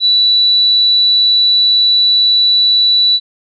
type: tone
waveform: sine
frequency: 3951 Hz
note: B7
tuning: in tune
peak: -7 dBFS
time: 0-3.2 s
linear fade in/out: 50 ms
effects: none